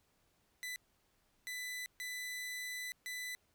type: tone bursts at uneven times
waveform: sawtooth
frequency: 1995 Hz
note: B6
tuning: 17 cents sharp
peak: -37 dBFS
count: 4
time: 0.63-0.76 / 1.47-1.86 / 2-2.92 / 3.06-3.35 s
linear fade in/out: 0 ms
effects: pink hiss -75 dBFS RMS until 3.54 s